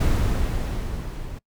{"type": "noise with level ramp", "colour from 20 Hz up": "brown", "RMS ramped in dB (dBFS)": [-18, -34], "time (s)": [0, 1.39], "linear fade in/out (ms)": 10, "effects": ["noise-tail reverb RT60 0.1 s tail -23 dB re dry"]}